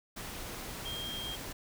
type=tone in noise; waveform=sine; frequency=3216 Hz; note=G7; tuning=44 cents sharp; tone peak=-38 dBFS; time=0.85-1.36 s; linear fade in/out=10 ms; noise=pink; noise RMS=-42 dBFS; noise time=0.16-1.53 s; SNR=+1 dB; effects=none